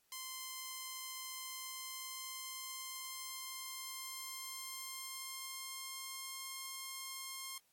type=tone with pitch glide; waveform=5% pulse; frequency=1041 to 1065.3 Hz; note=C6 to C6; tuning=-9 to +31 cents; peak=-32 dBFS; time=0.12-7.58 s; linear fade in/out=2 ms; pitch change=+40 cents; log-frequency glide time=1.33-6.42 s; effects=white hiss -75 dBFS RMS until 7.72 s + AAC 64 kbps